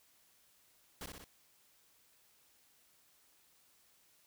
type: noise with echo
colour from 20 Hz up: pink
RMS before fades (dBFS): -45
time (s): 1.01-1.06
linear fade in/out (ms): 2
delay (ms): 61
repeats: 3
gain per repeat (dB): -3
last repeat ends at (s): 1.243
effects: white hiss -69 dBFS RMS until 4.26 s